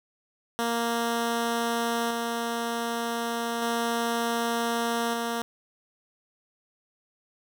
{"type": "tone with tremolo", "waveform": "10% pulse", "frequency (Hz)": 233.1, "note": "A#3", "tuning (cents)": 0, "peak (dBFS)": -17, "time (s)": [0.59, 5.42], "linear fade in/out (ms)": 0, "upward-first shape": "square", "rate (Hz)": 0.33, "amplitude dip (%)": 25, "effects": []}